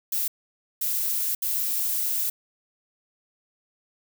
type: noise bursts at uneven times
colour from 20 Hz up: violet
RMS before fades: -26 dBFS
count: 3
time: 0.12-0.28 / 0.81-1.35 / 1.42-2.3 s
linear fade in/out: 5 ms
effects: none